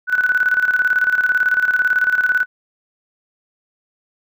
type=tone with tremolo; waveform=sine; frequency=1490 Hz; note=F#6; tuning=12 cents sharp; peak=-11 dBFS; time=0.07-2.46 s; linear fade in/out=50 ms; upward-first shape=square; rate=18 Hz; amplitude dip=65%; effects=none